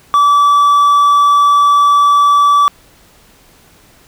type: tone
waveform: triangle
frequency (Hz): 1154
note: D6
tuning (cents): -31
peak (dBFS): -4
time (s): 0.14-2.68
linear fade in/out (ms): 0
effects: pink hiss -46 dBFS RMS until 4.07 s